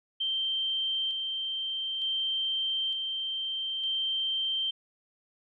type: tone with tremolo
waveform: sine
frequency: 3136 Hz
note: G7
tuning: in tune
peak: -27 dBFS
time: 0.2-4.71 s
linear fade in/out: 10 ms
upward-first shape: square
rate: 0.55 Hz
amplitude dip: 30%
effects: none